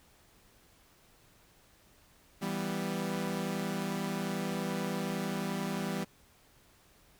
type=chord; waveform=sawtooth; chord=E minor; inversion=none; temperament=equal; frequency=164.81 / 196 / 246.9 Hz; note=E3 / G3 / B3; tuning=0 / 0 / 0 cents; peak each=-34 / -31 / -35 dBFS; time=2.41-6.05 s; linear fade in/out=20 ms; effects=pink hiss -63 dBFS RMS until 7.19 s